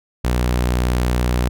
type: tone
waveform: sawtooth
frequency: 61.2 Hz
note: B1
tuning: 15 cents flat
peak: -12 dBFS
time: 0.24-1.49 s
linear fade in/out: 10 ms
effects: none